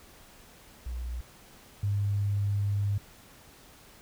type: tone pair in turn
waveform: sine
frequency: 60.4 / 101.17 Hz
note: B1 / G#2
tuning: -38 / -45 cents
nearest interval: major sixth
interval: 893 cents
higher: second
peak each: -32 / -25 dBFS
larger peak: second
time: 0.86-1.21 / 1.83-2.98 s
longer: second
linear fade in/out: 5 ms
effects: pink hiss -54 dBFS RMS until 4.01 s